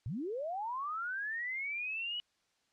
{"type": "linear sweep", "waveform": "sine", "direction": "up", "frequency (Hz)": [93.8, 2960], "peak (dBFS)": -35, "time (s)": [0.06, 2.2], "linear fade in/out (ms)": 0, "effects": ["white hiss -75 dBFS RMS until 2.72 s", "low-pass 6000 Hz 12 dB/octave"]}